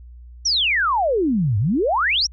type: exponential two-way sweep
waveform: sine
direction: down then up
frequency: 5960 to 95.7 to 5960 Hz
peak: -16 dBFS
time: 0.45-2.27 s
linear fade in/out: 10 ms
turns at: 1.58 s
effects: added 60 Hz sine -38 dBFS peak until 2.32 s